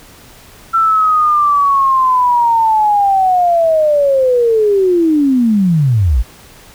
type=linear sweep; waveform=sine; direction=down; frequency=1347 to 49 Hz; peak=-8 dBFS; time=0.73-6.23 s; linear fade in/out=20 ms; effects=pink hiss -40 dBFS RMS until 6.74 s